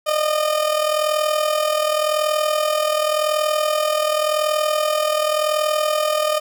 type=tone with amplitude modulation; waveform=30% pulse; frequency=610 Hz; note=D#5; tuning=34 cents flat; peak=-12 dBFS; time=0.06-6.4 s; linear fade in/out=20 ms; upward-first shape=sine; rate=40.9 Hz; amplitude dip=60%; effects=9-bit